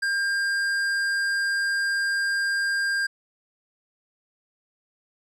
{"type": "tone with tanh clipping", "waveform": "triangle", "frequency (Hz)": 1601, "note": "G6", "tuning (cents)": 36, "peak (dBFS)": -24, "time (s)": [0.02, 3.07], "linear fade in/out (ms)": 10, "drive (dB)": 16, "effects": []}